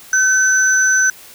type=tone pair together; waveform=sine; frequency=1530 / 6022 Hz; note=G6 / F#8; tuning=-42 / +30 cents; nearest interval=2 octaves; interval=2372 cents; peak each=-12 / -15 dBFS; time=0.13-1.1 s; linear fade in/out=2 ms; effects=white hiss -40 dBFS RMS until 1.34 s